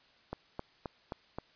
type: click train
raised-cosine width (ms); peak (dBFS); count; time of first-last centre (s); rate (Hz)
1; -23; 5; 0.33-1.385; 3.79
effects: white hiss -64 dBFS RMS until 1.55 s + resampled to 11025 Hz